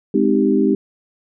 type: chord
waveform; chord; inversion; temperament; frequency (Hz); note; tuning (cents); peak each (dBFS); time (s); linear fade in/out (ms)
sine; Ab major seventh; none; equal with one note detuned; 207.7 / 258.8 / 311.1 / 392; Ab3 / C4 / Eb4 / G4; 0 / -19 / 0 / 0; -18; 0.14-0.75; 5
effects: none